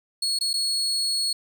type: tone with dropouts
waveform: 35% pulse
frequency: 4342 Hz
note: C#8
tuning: 37 cents flat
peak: -21 dBFS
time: 0.22-1.33 s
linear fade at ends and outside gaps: 5 ms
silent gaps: 0.389-0.409 / 0.532-0.538 s
effects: none